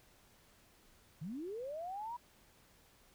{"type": "linear sweep", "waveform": "sine", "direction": "up", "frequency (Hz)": [138.59, 982], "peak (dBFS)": -40, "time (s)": [1.21, 2.17], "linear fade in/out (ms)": 10, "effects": ["pink hiss -66 dBFS RMS until 3.14 s"]}